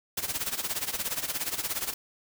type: noise with tremolo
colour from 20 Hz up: white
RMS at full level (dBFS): -29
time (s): 0.17-1.94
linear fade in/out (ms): 5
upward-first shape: sine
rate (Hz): 17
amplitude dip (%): 80
effects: none